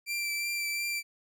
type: tone with vibrato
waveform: sawtooth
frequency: 2349 Hz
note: D7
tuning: in tune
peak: -27 dBFS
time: 0.06-1.03 s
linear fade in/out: 50 ms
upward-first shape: triangle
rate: 2.8 Hz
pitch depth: 19 cents each way
effects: none